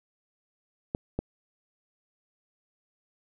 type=clicks; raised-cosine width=2 ms; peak=-15 dBFS; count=2; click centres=0.949 / 1.19 s; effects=none